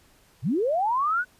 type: linear sweep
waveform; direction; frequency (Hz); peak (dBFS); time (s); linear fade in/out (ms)
sine; up; 94 to 1516; -21; 0.42-1.25; 50
effects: pink hiss -59 dBFS RMS until 1.39 s + resampled to 32000 Hz